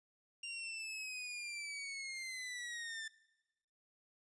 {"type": "linear sweep", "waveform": "sawtooth", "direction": "down", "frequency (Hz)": [2789, 1764], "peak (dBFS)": -39, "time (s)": [0.43, 3.08], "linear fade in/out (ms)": 5, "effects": ["noise-tail reverb RT60 1.0 s tail -21 dB re dry", "resampled to 22050 Hz"]}